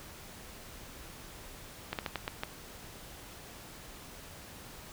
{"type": "slowing click train", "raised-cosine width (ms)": 0.3, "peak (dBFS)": -17, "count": 6, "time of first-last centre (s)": [1.93, 2.435], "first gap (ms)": 58, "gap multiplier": 1.28, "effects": ["pink hiss -49 dBFS RMS until 4.92 s"]}